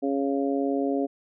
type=harmonic tone; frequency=138.59 Hz; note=C#3; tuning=in tune; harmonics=2 / 3 / 4 / 5; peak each=-25 / -29 / -31 / -33 dBFS; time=0.02-1.07 s; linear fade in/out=20 ms; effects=none